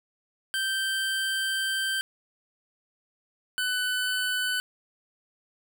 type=tone pair in turn; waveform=25% pulse; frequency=1561 / 1500.4 Hz; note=G6 / F#6; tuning=-8 / +24 cents; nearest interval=minor second; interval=68 cents; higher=first; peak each=-22 dBFS; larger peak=neither; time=0.54-2.01 / 3.58-4.6 s; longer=first; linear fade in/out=0 ms; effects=none